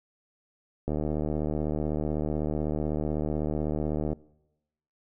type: click train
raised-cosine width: 2 ms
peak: -16 dBFS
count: 248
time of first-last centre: 0.88-4.13 s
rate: 76 Hz
effects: noise-tail reverb RT60 0.9 s tail -22 dB re dry